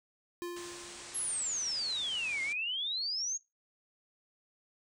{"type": "tone with exponential decay", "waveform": "square", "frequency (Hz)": 349.2, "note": "F4", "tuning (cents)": 0, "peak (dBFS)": -36, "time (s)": [0.42, 1.57], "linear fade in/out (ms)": 0, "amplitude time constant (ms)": 250}
{"type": "low-pass noise", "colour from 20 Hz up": "white", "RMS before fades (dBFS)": -48, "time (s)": [0.56, 2.53], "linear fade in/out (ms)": 5, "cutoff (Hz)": 9200, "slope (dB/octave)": 96}
{"type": "exponential two-way sweep", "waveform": "sine", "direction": "down then up", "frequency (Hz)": [11300, 2093, 6720], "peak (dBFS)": -32, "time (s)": [1.14, 3.38], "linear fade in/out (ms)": 20, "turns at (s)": 2.42}
{"effects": ["noise-tail reverb RT60 0.2 s tail -20 dB re dry"]}